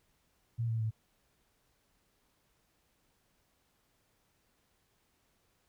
sine tone with pitch steps, 116.1 / 113.12 / 110.22 Hz, A#2 / A2 / A2, -7 / +48 / +3 cents, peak -30 dBFS, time 0.58-0.91 s, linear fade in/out 20 ms, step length 110 ms, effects pink hiss -74 dBFS RMS until 5.68 s

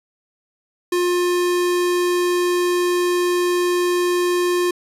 square tone, 354.8 Hz, F4, 27 cents sharp, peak -17 dBFS, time 0.92-4.71 s, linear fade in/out 5 ms, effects resampled to 32000 Hz

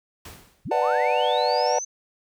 pink noise with exponential decay, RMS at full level -38 dBFS, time 0.25-0.76 s, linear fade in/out 5 ms, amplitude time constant 110 ms
sine linear sweep, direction up, 71 to 6272 Hz, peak -29 dBFS, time 0.65-1.85 s, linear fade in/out 10 ms
triangle chord, B minor seventh, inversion none, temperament just, 493.9 / 592.7 / 740.8 / 889 Hz, B4 / D5 / F#5 / A5, 0 / +16 / +2 / +18 cents, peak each -23 dBFS, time 0.71-1.79 s, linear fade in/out 5 ms
effects none

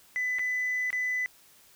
sine tone with dropouts, 2000 Hz, B6, 21 cents sharp, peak -25 dBFS, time 0.16-1.26 s, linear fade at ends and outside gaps 0 ms, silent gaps 0.386-0.393 / 0.904-0.929 s, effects tanh soft clip ceiling -24 dBFS + white hiss -58 dBFS RMS until 1.75 s

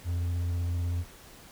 triangle tone with vibrato, 86.8 Hz, F2, 10 cents flat, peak -25 dBFS, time 0.04-1.05 s, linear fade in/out 50 ms, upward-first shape sine, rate 16 Hz, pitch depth 15 cents each way, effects pink hiss -51 dBFS RMS until 1.51 s

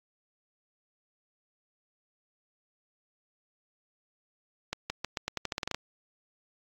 accelerating click train, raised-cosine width 0.2 ms, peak -14 dBFS, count 13, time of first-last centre 4.73-5.746 s, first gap 170 ms, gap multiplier 0.86, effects AAC 48 kbps

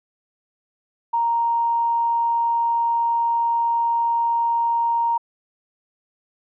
triangle tone with tanh clipping, 932.3 Hz, A#5, in tune, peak -17 dBFS, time 1.13-5.18 s, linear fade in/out 10 ms, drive 3 dB, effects resampled to 8000 Hz

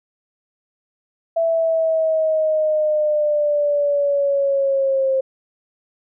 sine linear sweep, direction down, 664 to 529 Hz, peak -15 dBFS, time 1.36-5.21 s, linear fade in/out 10 ms, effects none

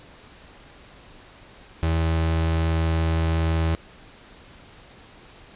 35% pulse tone, 81.3 Hz, E2, 23 cents flat, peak -18 dBFS, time 1.83-3.75 s, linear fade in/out 0 ms, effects pink hiss -48 dBFS RMS until 5.55 s + resampled to 8000 Hz

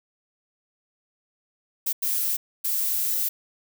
violet noise bursts at uneven times, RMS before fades -25 dBFS, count 3, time 1.86-1.93 / 2.02-2.37 / 2.64-3.29 s, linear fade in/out 10 ms, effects none

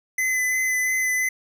square tone with vibrato, 2025 Hz, B6, 43 cents sharp, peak -21 dBFS, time 0.18-1.29 s, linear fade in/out 5 ms, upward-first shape sine, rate 2.9 Hz, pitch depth 15 cents each way, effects none

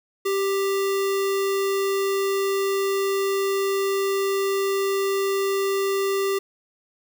sine tone with sample-and-hold, 391.6 Hz, G4, 2 cents flat, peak -20 dBFS, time 0.25-6.39 s, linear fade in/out 10 ms, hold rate 1575 Hz, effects none

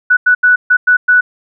sine tone bursts at uneven times, 1480 Hz, F#6, in tune, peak -5 dBFS, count 6, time 0.1-0.17 / 0.26-0.35 / 0.43-0.56 / 0.7-0.77 / 0.87-0.97 / 1.08-1.21 s, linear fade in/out 10 ms, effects none

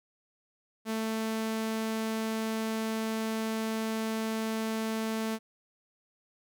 sawtooth tone, 221.5 Hz, A3, 12 cents sharp, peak -26 dBFS, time 0.85-5.39 s, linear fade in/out 50 ms, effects none

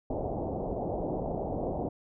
white low-pass noise, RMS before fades -33 dBFS, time 0.1-1.89 s, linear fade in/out 5 ms, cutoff 770 Hz, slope 48 dB/octave, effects none

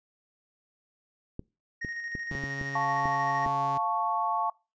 clicks, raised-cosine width 3 ms, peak -23 dBFS, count 9, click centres 1.394 / 1.848 / 2.152 / 2.314 / 2.351 / 2.439 / 2.613 / 3.056 / 3.463 s
triangle tone with tremolo, 1864.7 Hz, A#6, in tune, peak -31 dBFS, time 1.81-3.46 s, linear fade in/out 10 ms, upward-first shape square, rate 13 Hz, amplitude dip 35%
sawtooth tone, 138.59 Hz, C#3, in tune, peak -32 dBFS, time 2.31-3.78 s, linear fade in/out 5 ms
sine chord, F augmented, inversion none, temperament equal, 698.5 / 880 / 1108.7 Hz, F5 / A5 / C#6, 0 / 0 / 0 cents, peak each -32 / -29 / -29 dBFS, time 2.75-4.5 s, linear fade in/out 5 ms
effects noise-tail reverb RT60 0.3 s tail -25 dB re dry + resampled to 16000 Hz

